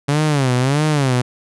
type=tone with vibrato; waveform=sawtooth; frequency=138.59 Hz; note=C#3; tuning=in tune; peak=-10 dBFS; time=0.08-1.22 s; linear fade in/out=10 ms; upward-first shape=sine; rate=1.6 Hz; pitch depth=190 cents each way; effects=resampled to 24000 Hz